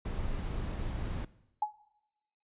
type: noise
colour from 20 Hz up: brown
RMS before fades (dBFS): -35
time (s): 0.05-1.25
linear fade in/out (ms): 5
type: tone with exponential decay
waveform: sine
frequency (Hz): 845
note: G#5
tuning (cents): +30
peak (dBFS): -23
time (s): 1.62-1.73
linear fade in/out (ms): 5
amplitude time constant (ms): 22
effects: noise-tail reverb RT60 0.9 s tail -19 dB re dry + resampled to 8000 Hz